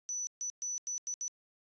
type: tone bursts at uneven times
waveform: sine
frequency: 5960 Hz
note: F#8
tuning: 12 cents sharp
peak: -34 dBFS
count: 6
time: 0.09-0.27 / 0.41-0.5 / 0.62-0.78 / 0.87-0.98 / 1.07-1.14 / 1.21-1.28 s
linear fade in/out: 0 ms
effects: resampled to 16000 Hz